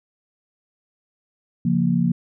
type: chord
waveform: sine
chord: Bb minor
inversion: first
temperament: just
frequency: 139.85 / 174.81 / 233.1 Hz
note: Db3 / F3 / Bb3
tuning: +16 / +2 / 0 cents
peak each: -24 / -19 / -21 dBFS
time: 1.65-2.12 s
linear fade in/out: 5 ms
effects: none